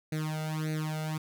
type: tone with flanger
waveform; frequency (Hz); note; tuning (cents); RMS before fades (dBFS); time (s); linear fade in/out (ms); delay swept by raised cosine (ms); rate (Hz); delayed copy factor
sawtooth; 155.56; D#3; 0; -33; 0.12-1.18; 5; 0.47 to 1.44; 1.7; +1
effects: none